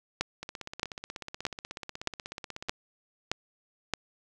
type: two click trains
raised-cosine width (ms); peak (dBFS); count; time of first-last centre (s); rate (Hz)
0.2; -10 / -21; 7 / 38; 0.21-3.937 / 0.43-2.686; 1.61 / 16.4
effects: none